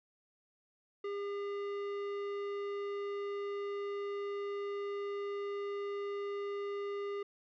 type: tone with tanh clipping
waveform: sine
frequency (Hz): 403.8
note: G#4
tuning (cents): -49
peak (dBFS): -38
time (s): 1.04-7.23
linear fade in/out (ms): 5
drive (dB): 14
effects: none